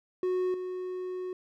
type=tone with level steps; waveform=triangle; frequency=366.9 Hz; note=F#4; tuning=15 cents flat; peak=-24 / -31 dBFS; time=0.23-1.33 s; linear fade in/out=2 ms; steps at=0.54 s; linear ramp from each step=2 ms; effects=none